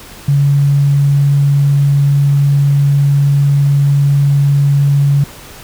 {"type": "tone", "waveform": "sine", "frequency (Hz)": 141.4, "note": "C#3", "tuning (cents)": 35, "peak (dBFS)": -7, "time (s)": [0.28, 5.24], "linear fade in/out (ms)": 5, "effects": ["pink hiss -34 dBFS RMS until 5.63 s"]}